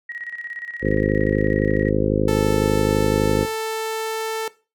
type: tone with tremolo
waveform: sine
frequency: 1900 Hz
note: A#6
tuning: 33 cents sharp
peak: -28 dBFS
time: 0.09-1.9 s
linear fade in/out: 5 ms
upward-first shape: square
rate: 17 Hz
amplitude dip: 70%
type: harmonic tone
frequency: 51.91 Hz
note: G#1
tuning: in tune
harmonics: 1 / 2 / 3 / 4 / 5 / 6 / 7 / 8 / 9 / 10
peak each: -26 / -26 / -26 / -26 / -26 / -26 / -26 / -26 / -26 / -26 dBFS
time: 0.81-3.47 s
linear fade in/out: 50 ms
type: tone with pitch glide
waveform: sawtooth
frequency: 440 to 443.3 Hz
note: A4 to A4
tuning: 0 to +13 cents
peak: -19 dBFS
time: 2.28-4.48 s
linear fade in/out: 2 ms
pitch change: +13 cents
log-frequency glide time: 2.41-4.32 s
effects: noise-tail reverb RT60 0.3 s tail -18 dB re dry